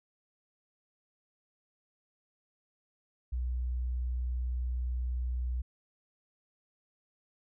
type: tone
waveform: sine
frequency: 61.74 Hz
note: B1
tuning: in tune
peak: -30 dBFS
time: 3.32-5.62 s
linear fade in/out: 10 ms
effects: none